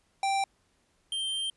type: tone pair in turn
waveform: square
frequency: 784 / 3148 Hz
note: G5 / G7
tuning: 0 / +7 cents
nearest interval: 2 octaves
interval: 2407 cents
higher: second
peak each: -26 / -30 dBFS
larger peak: first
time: 0.23-0.44 / 1.12-1.5 s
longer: second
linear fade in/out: 2 ms
effects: pink hiss -70 dBFS RMS until 1.56 s + resampled to 24000 Hz